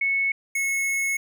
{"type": "tone pair in turn", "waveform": ["sine", "square"], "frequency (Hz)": [2203, 2188], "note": ["C#7", "C#7"], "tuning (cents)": [-11, -23], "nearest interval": "unison", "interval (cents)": 12, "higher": "first", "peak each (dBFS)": [-20, -23], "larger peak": "first", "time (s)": [[0.01, 0.32], [0.55, 1.17]], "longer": "second", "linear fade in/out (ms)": 5, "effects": []}